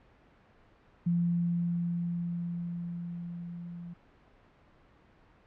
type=tone with level ramp; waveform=sine; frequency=172.3 Hz; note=F3; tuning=23 cents flat; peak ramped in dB=-24 to -40 dBFS; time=1.06-3.94 s; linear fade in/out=10 ms; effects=pink hiss -61 dBFS RMS until 5.46 s + low-pass 2000 Hz 12 dB/octave